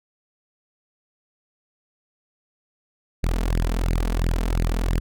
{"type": "tone with flanger", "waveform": "sawtooth", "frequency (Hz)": 42, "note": "E1", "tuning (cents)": 33, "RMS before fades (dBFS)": -22, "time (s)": [3.23, 5], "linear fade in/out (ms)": 10, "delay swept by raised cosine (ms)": [0.41, 4.61], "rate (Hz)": 2.9, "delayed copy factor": 0.85, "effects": []}